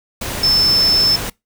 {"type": "tone in noise", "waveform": "sine", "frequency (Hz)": 5274, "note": "E8", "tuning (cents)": 0, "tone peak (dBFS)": -11, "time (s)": [0.43, 1.16], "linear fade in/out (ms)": 5, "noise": "pink", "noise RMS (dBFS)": -24, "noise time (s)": [0.21, 1.3], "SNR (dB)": 10, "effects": ["noise-tail reverb RT60 0.2 s tail -24 dB re dry"]}